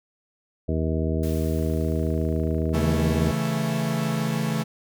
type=harmonic tone; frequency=79.5 Hz; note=D#2; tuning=38 cents sharp; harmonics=1 / 2 / 3 / 4 / 5 / 6 / 8; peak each=-25 / -28 / -30 / -31 / -32 / -33 / -34 dBFS; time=0.68-3.32 s; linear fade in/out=10 ms
type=noise with exponential decay; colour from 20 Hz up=white; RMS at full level=-41 dBFS; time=1.23-3.99 s; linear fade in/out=2 ms; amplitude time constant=600 ms
type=click train; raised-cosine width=0.5 ms; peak=-34 dBFS; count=40; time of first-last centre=1.59-3.024 s; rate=27.2 Hz
type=chord; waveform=45% pulse; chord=A major; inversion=first; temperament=equal; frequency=138.59 / 164.81 / 220 Hz; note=C#3 / E3 / A3; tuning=0 / 0 / 0 cents; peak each=-28 / -27 / -27 dBFS; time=2.73-4.64 s; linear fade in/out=20 ms
effects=none